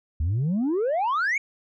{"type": "exponential sweep", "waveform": "sine", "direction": "up", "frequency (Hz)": [71.9, 2304], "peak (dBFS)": -19, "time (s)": [0.2, 1.38], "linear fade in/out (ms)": 5, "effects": ["tanh soft clip ceiling -20 dBFS"]}